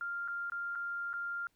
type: tone with dropouts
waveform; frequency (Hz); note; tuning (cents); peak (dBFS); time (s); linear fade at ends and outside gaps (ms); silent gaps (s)
sine; 1396; F6; -1; -35; 0.01-1.47; 1; 0.278-0.283 / 0.499-0.52 / 0.752-0.756 / 1.131-1.138
effects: pink hiss -75 dBFS RMS until 1.55 s